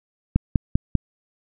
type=click train; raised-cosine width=5 ms; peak=-4 dBFS; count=4; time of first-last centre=0.36-0.953 s; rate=5.06 Hz; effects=none